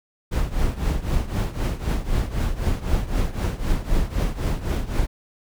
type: noise with tremolo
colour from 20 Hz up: brown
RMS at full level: -19 dBFS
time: 0.31-5.07 s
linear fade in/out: 20 ms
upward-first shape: triangle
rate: 3.9 Hz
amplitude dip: 85%
effects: none